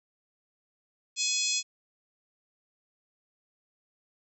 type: harmonic tone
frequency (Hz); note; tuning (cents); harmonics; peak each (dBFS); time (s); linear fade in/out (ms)
844; G#5; +28; 3 / 4 / 5 / 6 / 7 / 8 / 9; -34 / -34 / -34 / -34 / -34 / -34 / -34; 1.16-1.63; 50
effects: none